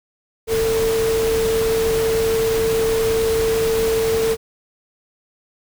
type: tone in noise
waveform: sine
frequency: 448.9 Hz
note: A4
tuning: 35 cents sharp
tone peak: -16 dBFS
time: 0.47-4.37 s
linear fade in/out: 50 ms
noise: pink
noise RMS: -26 dBFS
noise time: 0.47-4.37 s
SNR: +7 dB
effects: none